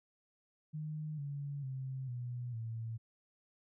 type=tone with pitch steps; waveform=sine; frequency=153.4 / 142.3 / 132.01 / 122.46 / 113.6 Hz; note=D#3 / C#3 / C3 / B2 / A#2; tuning=-24 / +46 / +16 / -14 / -44 cents; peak=-38 dBFS; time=0.73-2.98 s; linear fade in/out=20 ms; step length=450 ms; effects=none